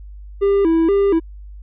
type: tone with vibrato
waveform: triangle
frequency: 361.5 Hz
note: F#4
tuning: 40 cents flat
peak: -10 dBFS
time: 0.41-1.2 s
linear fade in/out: 20 ms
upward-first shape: square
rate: 2.1 Hz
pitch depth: 170 cents each way
effects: added 50 Hz sine -33 dBFS peak until 1.62 s + resampled to 8000 Hz